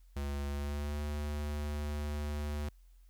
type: tone with pitch glide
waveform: square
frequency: 71 to 73.97 Hz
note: C#2 to D2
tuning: +42 to +13 cents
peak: -35 dBFS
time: 0.16-2.69 s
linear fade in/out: 5 ms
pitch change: +71 cents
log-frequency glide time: 0.47-1.01 s
effects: added 43 Hz sine -56 dBFS peak until 3.09 s + white hiss -75 dBFS RMS until 3.09 s